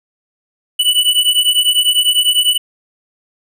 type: beating tone pair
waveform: square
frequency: 2960 / 2970 Hz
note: F#7 / F#7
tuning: 0 / +6 cents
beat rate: 10 Hz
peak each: -14 dBFS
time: 0.79-2.58 s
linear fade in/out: 10 ms
effects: none